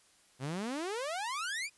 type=exponential sweep; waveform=sawtooth; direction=up; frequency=123.47 to 2506 Hz; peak=-31 dBFS; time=0.39-1.7 s; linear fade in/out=50 ms; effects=white hiss -65 dBFS RMS until 1.77 s + resampled to 24000 Hz